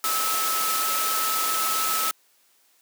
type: tone in noise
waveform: sine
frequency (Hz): 1300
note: E6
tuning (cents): -24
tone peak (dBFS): -26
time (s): 0.04-2.11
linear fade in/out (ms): 0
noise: white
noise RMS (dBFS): -26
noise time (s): 0.04-2.11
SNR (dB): -3
effects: white hiss -62 dBFS RMS until 2.81 s + high-pass 300 Hz 12 dB/octave